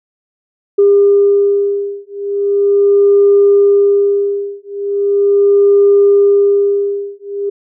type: beating tone pair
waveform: sine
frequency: 402.2 / 402.59 Hz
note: G4 / G4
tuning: +44 / +46 cents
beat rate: 0.39 Hz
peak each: -10 dBFS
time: 0.78-7.5 s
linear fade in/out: 10 ms
effects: tanh soft clip ceiling 0 dBFS